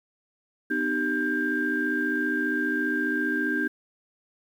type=tone cluster; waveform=sine; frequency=250.3 / 305.2 / 388.3 / 1590 Hz; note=B3 / D#4 / G4 / G6; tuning=+23 / -33 / -16 / +24 cents; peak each=-30 / -28 / -33 / -26 dBFS; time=0.7-3.68 s; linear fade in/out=10 ms; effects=tanh soft clip ceiling -14 dBFS + 9-bit